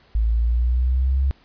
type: linear sweep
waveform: sine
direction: up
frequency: 54.2 to 68.4 Hz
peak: -16 dBFS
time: 0.15-1.31 s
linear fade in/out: 0 ms
effects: pink hiss -55 dBFS RMS until 1.44 s + resampled to 11025 Hz